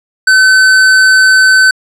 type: tone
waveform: square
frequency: 1524 Hz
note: G6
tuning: 49 cents flat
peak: -4 dBFS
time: 0.27-1.71 s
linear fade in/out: 5 ms
effects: low-pass 8000 Hz 12 dB/octave